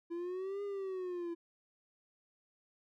triangle exponential two-way sweep, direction up then down, 335.9 to 408 to 335.9 Hz, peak -35 dBFS, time 0.1-1.35 s, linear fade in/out 20 ms, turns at 0.63 s, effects none

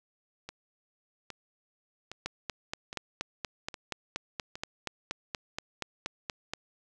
two click trains, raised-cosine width 0.2 ms, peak -16 / -23 dBFS, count 19 / 6, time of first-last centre 2.26-6.536 / 0.49-4.555 s, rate 4.21 / 1.23 Hz, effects none

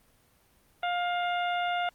harmonic tone, 706 Hz, F5, 19 cents sharp, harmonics 1 / 2 / 3 / 4 / 5, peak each -28 / -34 / -38 / -40 / -42 dBFS, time 0.83-1.89 s, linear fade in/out 2 ms, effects pink hiss -64 dBFS RMS until 1.94 s + Opus 32 kbps

